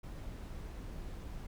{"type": "noise", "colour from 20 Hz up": "brown", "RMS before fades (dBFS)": -44, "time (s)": [0.03, 1.47], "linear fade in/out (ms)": 10, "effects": []}